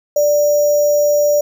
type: tone with sample-and-hold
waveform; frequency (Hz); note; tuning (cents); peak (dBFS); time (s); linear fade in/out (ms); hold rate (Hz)
sine; 587.3; D5; 0; -10; 0.16-1.41; 5; 6300
effects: none